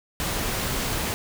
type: noise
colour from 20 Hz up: pink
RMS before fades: -27 dBFS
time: 0.2-1.14 s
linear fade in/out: 0 ms
effects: none